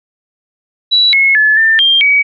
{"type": "tone with pitch steps", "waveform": "sine", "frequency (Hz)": [3929, 2177, 1722, 1790, 3190, 2267], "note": ["B7", "C#7", "A6", "A6", "G7", "C#7"], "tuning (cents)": [-10, -32, -38, 29, 30, 38], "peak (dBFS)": -6, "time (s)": [0.91, 2.23], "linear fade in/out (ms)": 20, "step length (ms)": 220, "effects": []}